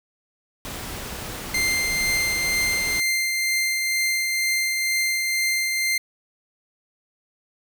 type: noise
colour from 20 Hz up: pink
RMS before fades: -33 dBFS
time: 0.65-3 s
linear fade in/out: 0 ms
type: tone with tremolo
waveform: sawtooth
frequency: 2093 Hz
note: C7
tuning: in tune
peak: -16 dBFS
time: 1.54-5.98 s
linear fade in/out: 5 ms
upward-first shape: triangle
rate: 2.1 Hz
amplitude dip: 30%
effects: none